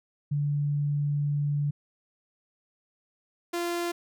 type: tone pair in turn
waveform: sine / sawtooth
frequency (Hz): 145.2 / 345.3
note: D3 / F4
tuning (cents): -19 / -20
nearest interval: octave + minor third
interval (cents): 1499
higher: second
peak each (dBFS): -24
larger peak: neither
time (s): 0.31-1.71 / 3.53-3.92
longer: first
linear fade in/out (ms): 10
effects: none